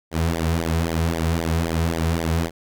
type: tone with flanger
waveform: sawtooth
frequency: 82.41 Hz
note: E2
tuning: in tune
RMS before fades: -22 dBFS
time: 0.11-2.51 s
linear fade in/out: 50 ms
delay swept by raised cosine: 0.72 to 3.62 ms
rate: 3.8 Hz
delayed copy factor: -0.95
effects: none